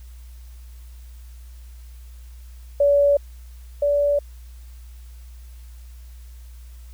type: tone pair in turn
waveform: sine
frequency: 571 / 576.6 Hz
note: D5 / D5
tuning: -49 / -32 cents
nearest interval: unison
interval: 17 cents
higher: second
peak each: -13 / -16 dBFS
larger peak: first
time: 2.8-3.17 / 3.82-4.19 s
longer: neither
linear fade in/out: 5 ms
effects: added 60 Hz sine -38 dBFS peak until 6.93 s + white hiss -56 dBFS RMS until 6.93 s